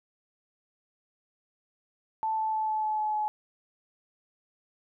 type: tone with pitch steps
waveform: sine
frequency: 880 / 874.9 / 869.9 / 864.9 / 859.9 / 854.9 / 850 Hz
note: A5 / A5 / A5 / A5 / A5 / G#5 / G#5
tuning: 0 / -10 / -20 / -30 / -40 / +50 / +40 cents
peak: -26 dBFS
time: 2.23-3.28 s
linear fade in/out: 0 ms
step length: 150 ms
effects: none